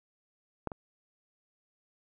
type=clicks; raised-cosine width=1 ms; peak=-18 / -25 dBFS; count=2; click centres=0.673 / 0.718 s; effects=none